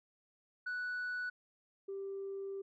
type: tone pair in turn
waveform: sine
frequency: 1480 / 392 Hz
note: F#6 / G4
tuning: 0 / 0 cents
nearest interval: octave + major seventh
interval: 2300 cents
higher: first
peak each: -34 / -38 dBFS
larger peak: first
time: 0.66-1.3 / 1.88-2.62 s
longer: second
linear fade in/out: 10 ms
effects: tanh soft clip ceiling -35 dBFS